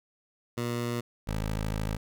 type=tone pair in turn; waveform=15% pulse; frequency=119.5 / 53.23 Hz; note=A#2 / G#1; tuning=+43 / +43 cents; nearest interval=octave + major second; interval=1400 cents; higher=first; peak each=-23 dBFS; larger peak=neither; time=0.57-1.01 / 1.27-1.97 s; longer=second; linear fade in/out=10 ms; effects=none